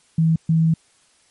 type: tone bursts at uneven times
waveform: sine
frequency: 162.1 Hz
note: E3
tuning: 29 cents flat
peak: -13 dBFS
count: 2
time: 0.18-0.36 / 0.49-0.74 s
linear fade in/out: 5 ms
effects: white hiss -58 dBFS RMS until 1.3 s + MP3 48 kbps